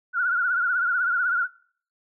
sine tone with vibrato, 1439 Hz, F#6, 49 cents flat, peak -20 dBFS, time 0.13-1.48 s, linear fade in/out 50 ms, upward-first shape triangle, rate 16 Hz, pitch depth 100 cents each way, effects noise-tail reverb RT60 0.5 s tail -21 dB re dry

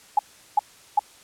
sine tone bursts, 830.6 Hz, G#5, in tune, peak -13 dBFS, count 3, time 0.17-0.993 s, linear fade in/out 5 ms, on 21 ms, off 380 ms, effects white hiss -51 dBFS RMS until 1.23 s + low-pass 10000 Hz 12 dB/octave

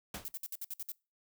pink noise with exponential decay, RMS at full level -36 dBFS, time 0.14-0.32 s, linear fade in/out 5 ms, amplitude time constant 37 ms
violet noise bursts, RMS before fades -40 dBFS, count 8, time 0.25-0.918 s, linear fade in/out 0 ms, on 31 ms, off 60 ms
effects noise-tail reverb RT60 0.3 s tail -25 dB re dry

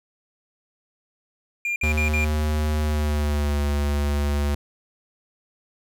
triangle tone bursts, 2399 Hz, D7, 36 cents sharp, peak -21 dBFS, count 4, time 1.65-2.246 s, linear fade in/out 2 ms, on 110 ms, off 52 ms
square tone with pitch glide, 76.1 to 72.37 Hz, D#2 to D2, -38 to -25 cents, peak -21 dBFS, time 1.83-4.55 s, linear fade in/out 5 ms, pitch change -87 cents, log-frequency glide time 2.81-3.61 s
effects none

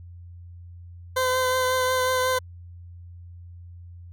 20% pulse tone with vibrato, 512 Hz, C5, 38 cents flat, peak -16 dBFS, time 1.16-2.39 s, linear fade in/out 10 ms, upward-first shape triangle, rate 5.5 Hz, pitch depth 18 cents each way, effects added 87 Hz sine -40 dBFS peak until 4.12 s

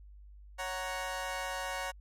20% pulse chord, F# major, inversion second, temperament equal, 554.4 / 740 / 932.3 Hz, C#5 / F#5 / A#5, 0 / 0 / 0 cents, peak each -35 / -35 / -35 dBFS, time 0.58-1.92 s, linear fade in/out 20 ms, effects added 50 Hz sine -50 dBFS peak until 2 s + low-pass 12000 Hz 12 dB/octave

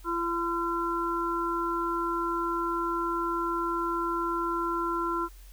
harmonic tone, 340 Hz, F4, 46 cents flat, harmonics 1 / 3 / 4, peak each -31 / -31 / -31 dBFS, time 0.04-5.29 s, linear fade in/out 50 ms, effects added 45 Hz sine -46 dBFS peak until 5.52 s + white hiss -58 dBFS RMS until 5.52 s

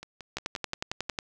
two click trains, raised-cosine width 0.2 ms, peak -24 / -13 dBFS, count 7 / 10, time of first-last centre 0.03-1.094 / 0.37-1.188 s, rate 5.64 / 11 Hz, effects none

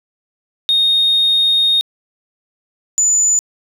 sine tone pair in turn, 3706 / 6996 Hz, A#7 / A8, -11 / -11 cents, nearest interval major seventh, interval 1100 cents, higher second, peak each -9 dBFS, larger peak neither, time 0.69-1.81 / 2.98-3.39 s, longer first, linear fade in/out 0 ms, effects tanh soft clip ceiling -7 dBFS + 8-bit

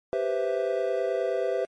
triangle chord, C major seventh, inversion second, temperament equal, 392 / 493.9 / 523.3 / 659.3 Hz, G4 / B4 / C5 / E5, 0 / 0 / 0 / 0 cents, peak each -28 dBFS, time 0.13-1.65 s, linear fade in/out 0 ms, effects MP3 48 kbps

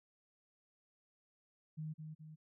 sine tone with echo, 155.56 Hz, D#3, in tune, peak -40 dBFS, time 1.77-1.94 s, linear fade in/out 20 ms, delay 210 ms, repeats 2, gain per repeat -5 dB, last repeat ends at 2.36 s, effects none

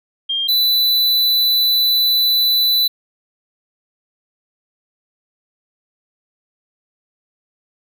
sine / square tone pair in turn, 3204 / 3987 Hz, G7 / B7, +37 / +16 cents, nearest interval major third, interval 379 cents, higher second, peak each -17 / -13 dBFS, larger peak second, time 0.29-0.48 / 0.48-2.88 s, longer second, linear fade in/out 10 ms, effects none

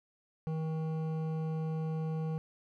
triangle tone with hard clipping, 158.9 Hz, D#3, 37 cents sharp, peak -34 dBFS, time 0.47-2.38 s, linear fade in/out 0 ms, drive 15 dB, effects none

